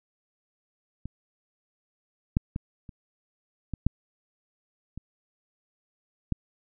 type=clicks; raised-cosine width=5 ms; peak=-23 / -9 / -18 / -30 / -19 / -9 / -25 / -13 dBFS; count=8; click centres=1.056 / 2.369 / 2.561 / 2.892 / 3.737 / 3.866 / 4.976 / 6.323 s; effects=none